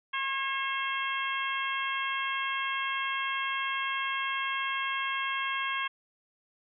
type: harmonic tone with a mistuned harmonic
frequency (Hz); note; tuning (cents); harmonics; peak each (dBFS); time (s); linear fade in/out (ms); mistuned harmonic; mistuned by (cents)
539; C#5; -49; 2 / 3 / 4 / 5 / 6; -33 / -35 / -36 / -37 / -38; 0.13-5.88; 10; 3; +19
effects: none